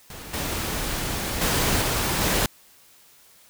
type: noise with level steps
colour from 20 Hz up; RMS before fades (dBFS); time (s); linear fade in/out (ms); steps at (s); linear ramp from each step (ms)
pink; -39 / -28 / -22 / -24 / -22; 0.1-2.46; 2; 0.33 / 1.41 / 1.81 / 2.21; 10
effects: white hiss -54 dBFS RMS until 3.49 s